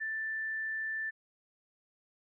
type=tone; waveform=sine; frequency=1767 Hz; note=A6; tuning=7 cents sharp; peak=-33 dBFS; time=0-1.11 s; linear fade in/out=20 ms; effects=none